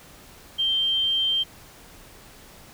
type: tone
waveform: sine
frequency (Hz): 3148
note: G7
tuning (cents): +7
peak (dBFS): -20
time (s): 0.58-1.44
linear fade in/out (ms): 20
effects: pink hiss -48 dBFS RMS until 2.73 s